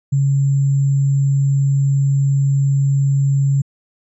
sine tone with sample-and-hold, 138.59 Hz, C#3, in tune, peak -12 dBFS, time 0.12-3.62 s, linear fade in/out 10 ms, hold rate 7350 Hz, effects resampled to 24000 Hz

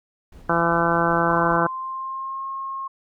brown noise with tremolo, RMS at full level -42 dBFS, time 0.32-1.57 s, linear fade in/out 5 ms, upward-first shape square, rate 5.1 Hz, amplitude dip 30%
harmonic tone, 168.8 Hz, E3, 41 cents sharp, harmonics 1 / 2 / 3 / 4 / 5 / 6 / 7 / 8 / 9, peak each -26 / -26 / -26 / -26 / -26 / -26 / -26 / -26 / -26 dBFS, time 0.49-1.67 s, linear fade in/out 5 ms
sine tone with pitch glide, 1037 to 1077.3 Hz, C6 to C#6, -16 to -50 cents, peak -27 dBFS, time 1.29-2.88 s, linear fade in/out 10 ms, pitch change +66 cents, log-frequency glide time 1.59-2.45 s
effects none

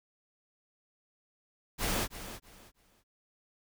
pink noise with echo, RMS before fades -31 dBFS, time 1.78-2.08 s, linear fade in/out 50 ms, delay 320 ms, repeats 3, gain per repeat -12 dB, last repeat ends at 3.04 s, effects none

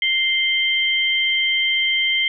sine tone pair together, 2093 / 3141 Hz, C7 / G7, 0 / +3 cents, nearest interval perfect fifth, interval 703 cents, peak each -19 dBFS, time 0.02-2.28 s, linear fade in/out 2 ms, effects none

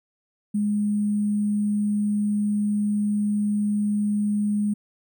sine tone with sample-and-hold, 207.7 Hz, G#3, in tune, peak -20 dBFS, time 0.54-4.74 s, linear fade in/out 10 ms, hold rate 8820 Hz, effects none

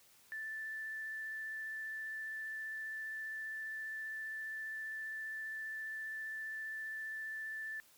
sine tone with vibrato, 1760 Hz, A6, in tune, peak -40 dBFS, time 0.32-7.8 s, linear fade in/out 0 ms, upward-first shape sine, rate 15 Hz, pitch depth 9 cents each way, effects white hiss -65 dBFS RMS until 7.97 s

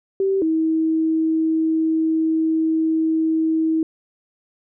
sine tone pair in turn, 387.6 / 320.2 Hz, G4 / D#4, -20 / +50 cents, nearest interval minor third, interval 330 cents, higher first, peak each -16 dBFS, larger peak neither, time 0.2-0.42 / 0.42-3.83 s, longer second, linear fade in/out 2 ms, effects none

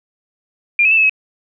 sine tone with pitch steps, 2397 / 2574 / 2656 / 2598 / 2561 Hz, D7 / E7 / E7 / E7 / D#7, +35 / -42 / +12 / -26 / +49 cents, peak -9 dBFS, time 0.79-1.095 s, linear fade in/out 2 ms, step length 61 ms, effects none

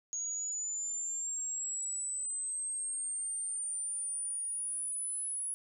sine linear sweep, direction up, 6645 to 10310 Hz, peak -34 dBFS, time 0.13-5.54 s, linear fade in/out 0 ms, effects none

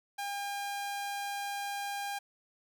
sawtooth tone, 805 Hz, G5, 46 cents sharp, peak -31 dBFS, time 0.18-2.19 s, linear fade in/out 10 ms, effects none

